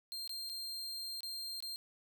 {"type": "tone with dropouts", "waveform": "40% pulse", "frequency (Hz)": 4186, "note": "C8", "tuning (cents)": 0, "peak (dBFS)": -39, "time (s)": [0.12, 1.76], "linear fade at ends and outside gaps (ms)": 0, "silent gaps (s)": [[0.276, 0.294], [0.492, 0.497], [1.206, 1.232], [1.604, 1.625]], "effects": []}